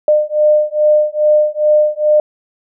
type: beating tone pair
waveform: sine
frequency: 603 / 605.4 Hz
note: D5 / D#5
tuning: +46 / -48 cents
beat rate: 2.4 Hz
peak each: -12 dBFS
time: 0.08-2.2 s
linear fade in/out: 2 ms
effects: none